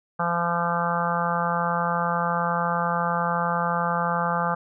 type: harmonic tone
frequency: 171.4 Hz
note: F3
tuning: 32 cents flat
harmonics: 1 / 3 / 4 / 5 / 6 / 7 / 8 / 9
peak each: -29 / -31 / -31 / -28 / -33 / -27 / -32 / -33 dBFS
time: 0.19-4.55 s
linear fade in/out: 10 ms
effects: none